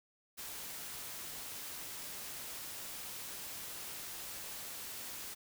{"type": "noise", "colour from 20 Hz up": "white", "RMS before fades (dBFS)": -45, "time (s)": [0.37, 5.35], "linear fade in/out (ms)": 20, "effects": []}